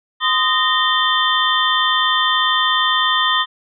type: tone cluster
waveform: sine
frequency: 1029 / 1242 / 1844 / 3129 / 3528 Hz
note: C6 / D#6 / A#6 / G7 / A7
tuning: -29 / -3 / -19 / -4 / +4 cents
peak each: -20 dBFS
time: 0.2-3.46 s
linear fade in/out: 50 ms
effects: none